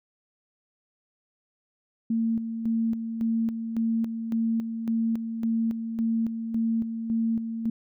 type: tone with tremolo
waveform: sine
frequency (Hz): 226.9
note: A#3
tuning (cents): -47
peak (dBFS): -22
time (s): 2.1-7.7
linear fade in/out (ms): 5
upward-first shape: square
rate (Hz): 1.8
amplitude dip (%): 55
effects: none